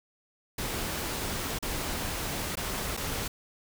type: noise with dropouts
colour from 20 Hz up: pink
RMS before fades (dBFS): -33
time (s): 0.58-3.28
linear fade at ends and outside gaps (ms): 5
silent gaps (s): 1.588-1.625 / 2.555-2.57 / 2.968-2.973
effects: none